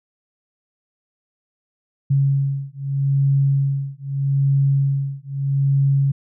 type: beating tone pair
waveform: sine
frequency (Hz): 137.8 / 138.6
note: C#3 / C#3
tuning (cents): -10 / 0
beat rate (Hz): 0.8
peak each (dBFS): -19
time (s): 2.1-6.12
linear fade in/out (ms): 10
effects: none

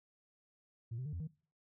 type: tone with pitch steps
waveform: sine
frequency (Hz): 115.2 / 128.7 / 149.4 / 85.8 / 156.5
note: A#2 / C3 / D3 / F2 / D#3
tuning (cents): -20 / -28 / +30 / -30 / +10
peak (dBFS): -37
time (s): 0.91-1.275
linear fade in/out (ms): 10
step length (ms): 73
effects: noise-tail reverb RT60 0.4 s tail -21 dB re dry + tanh soft clip ceiling -36 dBFS

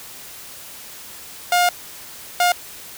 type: tone bursts at uneven times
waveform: sawtooth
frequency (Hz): 710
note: F5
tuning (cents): +28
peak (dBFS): -10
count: 2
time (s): 1.52-1.69 / 2.4-2.52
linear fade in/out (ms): 2
effects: white hiss -38 dBFS RMS until 2.97 s

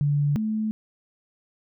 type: tone pair in turn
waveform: sine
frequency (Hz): 144.8 / 217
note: D3 / A3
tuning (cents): -24 / -24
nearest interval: perfect fifth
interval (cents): 700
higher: second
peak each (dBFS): -19 / -23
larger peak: first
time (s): 0.01-0.36 / 0.36-0.71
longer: neither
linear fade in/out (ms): 0
effects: none

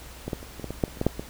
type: clicks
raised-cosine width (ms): 2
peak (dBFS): -17 / -14 / -27 / -24 / -19 / -19 / -8 / -27 / -30 / -12 / -6 / -17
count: 12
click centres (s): 0.28 / 0.332 / 0.429 / 0.597 / 0.643 / 0.706 / 0.838 / 0.88 / 0.972 / 1.014 / 1.066 / 1.195
effects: added 60 Hz sine -45 dBFS peak until 1.29 s + pink hiss -45 dBFS RMS until 1.29 s

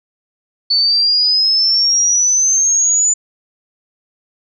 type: exponential sweep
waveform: sine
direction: up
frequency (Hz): 4458 to 7040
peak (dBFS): -10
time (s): 0.7-3.14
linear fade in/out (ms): 10
effects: none

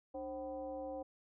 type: tone with frequency modulation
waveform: sine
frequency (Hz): 531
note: C5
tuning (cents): +25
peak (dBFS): -40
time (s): 0.14-1.03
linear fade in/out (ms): 10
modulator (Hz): 233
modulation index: 0.97
effects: none

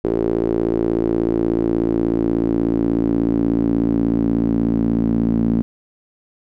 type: tone with band-pass filter sweep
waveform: sawtooth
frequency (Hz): 56.5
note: A1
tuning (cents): +47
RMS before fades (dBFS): -18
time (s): 0.04-5.62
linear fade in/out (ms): 0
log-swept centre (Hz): 380 to 240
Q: 4.4
effects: none

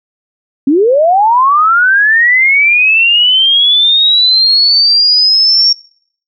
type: linear sweep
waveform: sine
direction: up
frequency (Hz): 257.2 to 5540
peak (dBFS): -5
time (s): 0.67-5.73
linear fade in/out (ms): 5
effects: noise-tail reverb RT60 0.6 s tail -24 dB re dry

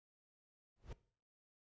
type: noise with exponential growth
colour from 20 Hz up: brown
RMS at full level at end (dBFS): -43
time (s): 0.76-0.93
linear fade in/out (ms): 5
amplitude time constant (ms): 35
effects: noise-tail reverb RT60 0.5 s tail -19 dB re dry + resampled to 16000 Hz

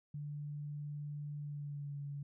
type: tone with pitch glide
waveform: sine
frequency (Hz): 146.83 to 142.65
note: D3 to C#3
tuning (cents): 0 to +50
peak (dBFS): -40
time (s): 0.14-2.23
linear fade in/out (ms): 5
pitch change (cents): -50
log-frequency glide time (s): 1.39-1.97
effects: none

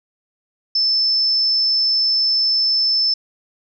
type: tone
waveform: sine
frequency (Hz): 5274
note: E8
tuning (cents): 0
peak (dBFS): -14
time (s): 0.75-3.14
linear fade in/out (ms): 5
effects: none

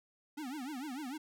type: tone with vibrato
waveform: square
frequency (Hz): 276.6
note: C#4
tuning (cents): -4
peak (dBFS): -40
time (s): 0.37-1.18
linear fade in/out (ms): 10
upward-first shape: triangle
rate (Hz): 6.7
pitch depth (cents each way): 260
effects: none

